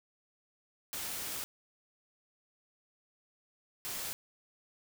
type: noise bursts at uneven times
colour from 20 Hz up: white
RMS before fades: -39 dBFS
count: 2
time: 0.93-1.44 / 3.85-4.13 s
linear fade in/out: 0 ms
effects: none